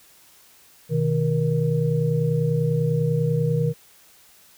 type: tone cluster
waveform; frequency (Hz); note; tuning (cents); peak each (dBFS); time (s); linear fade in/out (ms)
sine; 126.8 / 156.9 / 472.2; B2 / D#3 / A#4; +46 / +15 / +22; -24 / -21 / -25; 0.89-3.74; 50
effects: white hiss -53 dBFS RMS until 4.57 s